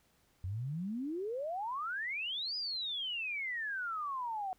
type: exponential two-way sweep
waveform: sine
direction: up then down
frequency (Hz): 87.31 to 5020 to 735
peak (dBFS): -35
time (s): 0.44-4.53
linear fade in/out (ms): 0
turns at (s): 2.56
effects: pink hiss -71 dBFS RMS until 4.58 s